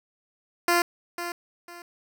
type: tone with echo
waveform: 10% pulse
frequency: 346.7 Hz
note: F4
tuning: 13 cents flat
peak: -11 dBFS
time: 0.68-0.82 s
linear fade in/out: 2 ms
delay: 500 ms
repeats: 2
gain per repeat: -11 dB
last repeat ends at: 1.82 s
effects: none